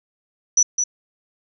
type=tone with echo; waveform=sine; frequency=5920 Hz; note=F#8; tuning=in tune; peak=-11 dBFS; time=0.57-0.63 s; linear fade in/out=5 ms; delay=210 ms; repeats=1; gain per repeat=-6 dB; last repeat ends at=0.84 s; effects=none